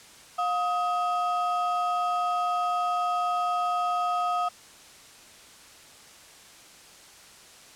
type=ring-modulated tone; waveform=triangle; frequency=986 Hz; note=B5; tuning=3 cents flat; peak=-19 dBFS; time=0.38-4.49 s; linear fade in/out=10 ms; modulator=274 Hz; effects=white hiss -50 dBFS RMS until 7.75 s + low-pass 9000 Hz 12 dB/octave